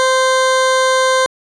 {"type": "tone", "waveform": "20% pulse", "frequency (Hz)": 520, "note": "C5", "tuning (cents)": -11, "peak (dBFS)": -6, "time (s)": [0, 1.26], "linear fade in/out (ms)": 0, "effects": ["resampled to 22050 Hz"]}